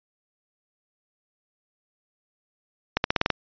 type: accelerating click train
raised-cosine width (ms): 0.3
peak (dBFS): -4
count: 7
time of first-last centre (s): 2.97-3.303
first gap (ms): 71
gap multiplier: 0.9
effects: resampled to 11025 Hz